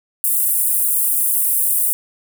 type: high-pass noise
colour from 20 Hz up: pink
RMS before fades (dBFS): -17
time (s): 0.24-1.93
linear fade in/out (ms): 0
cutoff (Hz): 9100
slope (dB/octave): 48
effects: none